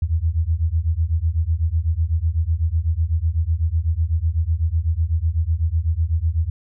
sine beating tone pair, 77.78 / 85.78 Hz, D#2 / F2, 0 / -31 cents, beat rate 8 Hz, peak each -20 dBFS, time 0.02-6.5 s, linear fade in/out 5 ms, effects none

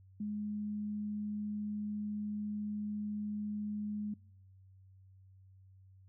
sine tone, 209 Hz, G#3, 11 cents sharp, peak -35 dBFS, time 0.2-4.14 s, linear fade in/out 5 ms, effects noise-tail reverb RT60 0.8 s tail -25 dB re dry + added 95 Hz sine -57 dBFS peak until 6.08 s

